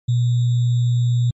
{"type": "tone with sample-and-hold", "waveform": "sine", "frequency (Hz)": 120.9, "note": "B2", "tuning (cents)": -36, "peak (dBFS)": -14, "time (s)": [0.08, 1.31], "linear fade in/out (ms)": 10, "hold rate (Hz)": 3675, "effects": ["MP3 32 kbps"]}